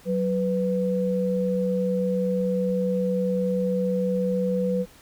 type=tone pair together; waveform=sine; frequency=185.79 / 496 Hz; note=F#3 / B4; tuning=+7 / +7 cents; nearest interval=octave + perfect fourth; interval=1700 cents; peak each=-24 dBFS; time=0.05-4.86 s; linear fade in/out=50 ms; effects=pink hiss -52 dBFS RMS until 5.01 s